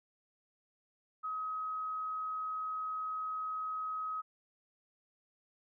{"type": "tone", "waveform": "sine", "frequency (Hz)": 1269, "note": "D#6", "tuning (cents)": 34, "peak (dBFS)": -35, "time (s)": [1.23, 4.22], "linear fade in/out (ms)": 20, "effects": []}